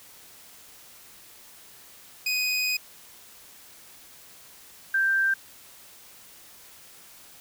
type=tone pair in turn; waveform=25% pulse / sine; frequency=2498 / 1573.6 Hz; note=D#7 / G6; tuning=+6 / +6 cents; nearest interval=minor sixth; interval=800 cents; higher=first; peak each=-20 dBFS; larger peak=neither; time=2.26-2.77 / 4.94-5.34 s; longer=first; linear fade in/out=5 ms; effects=white hiss -50 dBFS RMS until 7.4 s